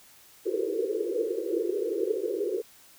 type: band-pass noise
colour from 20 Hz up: white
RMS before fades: -29 dBFS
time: 0.45-2.62 s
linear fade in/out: 20 ms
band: 340 to 490 Hz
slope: 96 dB/octave
effects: white hiss -55 dBFS RMS until 2.98 s